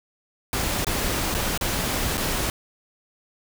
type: noise with dropouts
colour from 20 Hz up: pink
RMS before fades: -25 dBFS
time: 0.53-2.5 s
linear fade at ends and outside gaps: 1 ms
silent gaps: 0.846-0.868 / 1.343-1.348 / 1.576-1.611 / 2.172-2.178 s
effects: none